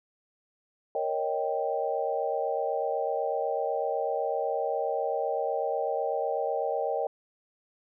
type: chord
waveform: sine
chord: Eb dominant seventh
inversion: second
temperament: equal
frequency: 466.2 / 554.4 / 622.3 / 784 Hz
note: Bb4 / Db5 / Eb5 / G5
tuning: 0 / 0 / 0 / 0 cents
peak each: -32 dBFS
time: 0.95-7.07 s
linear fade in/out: 2 ms
effects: none